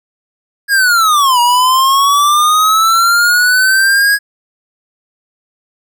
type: linear two-way sweep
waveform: square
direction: down then up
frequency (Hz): 1661 to 952 to 1661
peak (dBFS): -8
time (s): 0.68-4.19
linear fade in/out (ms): 50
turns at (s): 1.4
effects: none